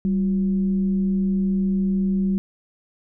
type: tone with frequency modulation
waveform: sine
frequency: 193.2 Hz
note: G3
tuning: 25 cents flat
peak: -18 dBFS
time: 0.05-2.38 s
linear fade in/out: 0 ms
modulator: 162 Hz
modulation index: 0.3
effects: none